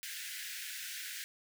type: high-pass noise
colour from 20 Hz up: pink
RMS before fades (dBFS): -43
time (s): 0.03-1.24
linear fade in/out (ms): 0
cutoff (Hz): 1500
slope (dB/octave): 96
effects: none